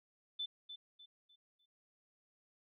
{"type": "tone with echo", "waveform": "sine", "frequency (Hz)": 3520, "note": "A7", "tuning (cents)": 0, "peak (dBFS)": -37, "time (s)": [0.39, 0.46], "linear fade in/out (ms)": 10, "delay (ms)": 300, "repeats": 4, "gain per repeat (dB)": -9, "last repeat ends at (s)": 1.66, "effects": []}